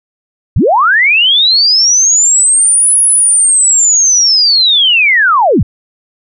sine linear two-way sweep, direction up then down, 50.4 to 10480 to 50.4 Hz, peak -5 dBFS, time 0.56-5.63 s, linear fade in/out 5 ms, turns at 3.01 s, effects none

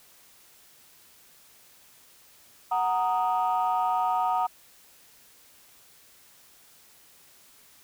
sine chord, D# minor, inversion first, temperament equal, 740 / 932.3 / 1244.5 Hz, F#5 / A#5 / D#6, 0 / 0 / 0 cents, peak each -25 / -26 / -29 dBFS, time 2.71-4.47 s, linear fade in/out 10 ms, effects tanh soft clip ceiling -16 dBFS + white hiss -56 dBFS RMS until 7.83 s

